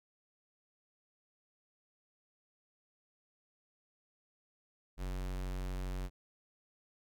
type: tone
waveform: square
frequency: 46.25 Hz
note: F#1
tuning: in tune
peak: -37 dBFS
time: 4.97-6.1 s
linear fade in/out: 50 ms
effects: none